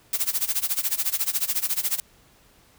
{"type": "noise with tremolo", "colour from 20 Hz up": "blue", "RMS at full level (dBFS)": -22, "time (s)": [0.13, 2], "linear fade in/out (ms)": 2, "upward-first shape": "sine", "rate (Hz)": 14, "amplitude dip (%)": 90, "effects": ["pink hiss -57 dBFS RMS until 2.78 s"]}